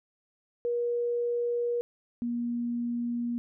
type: tone pair in turn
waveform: sine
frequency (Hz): 477.9 / 238.3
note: A#4 / A#3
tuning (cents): +43 / +38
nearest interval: octave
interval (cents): 1205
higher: first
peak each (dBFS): -26 / -28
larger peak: first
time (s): 0.65-1.81 / 2.22-3.38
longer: neither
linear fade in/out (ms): 0
effects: none